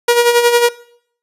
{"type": "tone with tremolo", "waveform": "sawtooth", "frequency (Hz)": 477.4, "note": "A#4", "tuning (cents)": 41, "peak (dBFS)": -3, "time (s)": [0.08, 0.69], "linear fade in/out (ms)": 5, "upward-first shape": "sine", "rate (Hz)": 11, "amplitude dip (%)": 60, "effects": ["noise-tail reverb RT60 0.6 s tail -19 dB re dry", "resampled to 32000 Hz"]}